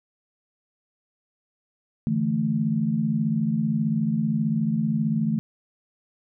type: chord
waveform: sine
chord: D suspended second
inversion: none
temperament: just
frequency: 146.83 / 165.19 / 220.2 Hz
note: D3 / E3 / A3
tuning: 0 / +4 / +2 cents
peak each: -28 / -26 / -23 dBFS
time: 2.07-5.39 s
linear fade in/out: 0 ms
effects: none